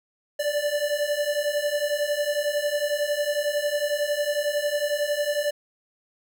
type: beating tone pair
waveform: square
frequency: 580 / 591 Hz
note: D5 / D5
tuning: -22 / +11 cents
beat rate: 11 Hz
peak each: -28 / -26 dBFS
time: 0.39-5.51 s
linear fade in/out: 10 ms
effects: none